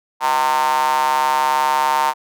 square tone with high-pass filter, 70.1 Hz, C#2, 20 cents sharp, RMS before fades -17 dBFS, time 0.2-2.14 s, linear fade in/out 50 ms, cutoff 920 Hz, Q 6.8, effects none

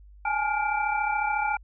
sine tone cluster, 826 / 860 / 1412 / 2338 Hz, G#5 / A5 / F6 / D7, -10 / -40 / +19 / -8 cents, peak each -28 / -28 / -30 / -32 dBFS, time 0.25-1.57 s, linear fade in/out 5 ms, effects added 50 Hz sine -47 dBFS peak until 1.63 s

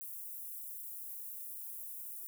white high-pass noise, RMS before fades -45 dBFS, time 0.01-2.27 s, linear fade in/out 0 ms, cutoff 11000 Hz, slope 24 dB/octave, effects none

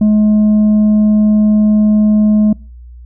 sine tone with tanh clipping, 212.1 Hz, G#3, 37 cents sharp, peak -7 dBFS, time 0.01-2.53 s, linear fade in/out 5 ms, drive 3 dB, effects noise-tail reverb RT60 0.4 s tail -26 dB re dry + added 60 Hz sine -31 dBFS peak until 3.05 s

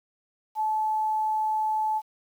sine tone, 866 Hz, A5, 28 cents flat, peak -23 dBFS, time 0.55-2.02 s, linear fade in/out 50 ms, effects 9-bit

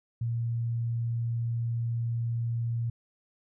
sine tone, 116.8 Hz, A#2, 4 cents sharp, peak -27 dBFS, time 0.21-2.9 s, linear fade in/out 5 ms, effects none

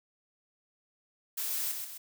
blue noise with echo, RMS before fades -34 dBFS, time 1.37-1.72 s, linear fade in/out 10 ms, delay 130 ms, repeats 2, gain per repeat -5 dB, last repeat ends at 1.98 s, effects none

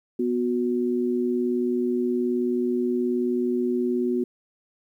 sine tone pair together, 246.3 / 365.1 Hz, B3 / F#4, -5 / -23 cents, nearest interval perfect fifth, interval 682 cents, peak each -24 / -24 dBFS, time 0.19-4.24 s, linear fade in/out 5 ms, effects 10-bit

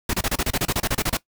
pink noise bursts, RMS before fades -22 dBFS, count 15, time 0.09-1.171 s, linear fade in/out 5 ms, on 45 ms, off 29 ms, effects noise-tail reverb RT60 0.1 s tail -19 dB re dry

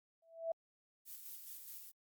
sine tone with exponential growth, 659.3 Hz, E5, in tune, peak -32 dBFS, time 0.22-0.52 s, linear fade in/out 5 ms, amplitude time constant 64 ms
violet noise with tremolo, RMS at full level -49 dBFS, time 1.05-1.92 s, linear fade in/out 50 ms, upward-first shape square, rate 4.8 Hz, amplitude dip 35%
effects Opus 48 kbps

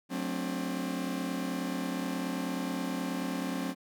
40% pulse chord, D dominant seventh, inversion first, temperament just, 183.54 / 220.2 / 264.3 / 293.7 Hz, F#3 / A3 / C4 / D4, -14 / +2 / +18 / 0 cents, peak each -36 / -40 / -34 / -39 dBFS, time 0.09-3.75 s, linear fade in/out 50 ms, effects none

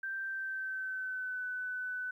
sine tone with pitch glide, 1568 to 1500.7 Hz, G6 to F#6, 0 to +24 cents, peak -35 dBFS, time 0.03-2.11 s, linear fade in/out 5 ms, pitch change -76 cents, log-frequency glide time 0.25-1.44 s, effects 12-bit

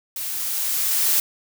blue noise with level ramp, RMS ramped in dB -29 to -18 dBFS, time 0.16-1.2 s, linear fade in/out 2 ms, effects none

